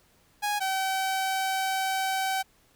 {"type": "tone pair in turn", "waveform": "sawtooth", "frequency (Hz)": [828, 766.1], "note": ["G#5", "G5"], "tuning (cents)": [-5, -40], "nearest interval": "minor second", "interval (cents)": 135, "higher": "first", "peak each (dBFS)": -22, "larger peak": "neither", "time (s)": [[0.42, 0.6], [0.6, 2.43]], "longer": "second", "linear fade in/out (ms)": 20, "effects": ["pink hiss -63 dBFS RMS until 2.75 s"]}